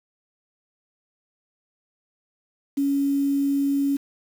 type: tone with quantisation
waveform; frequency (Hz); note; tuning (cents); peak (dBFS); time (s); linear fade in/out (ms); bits
sine; 279.5; C#4; +14; -19; 2.77-3.97; 10; 7
effects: none